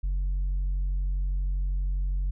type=tone with tanh clipping; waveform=sine; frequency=46.25 Hz; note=F#1; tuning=in tune; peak=-25 dBFS; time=0.03-2.31 s; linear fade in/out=10 ms; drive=2 dB; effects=none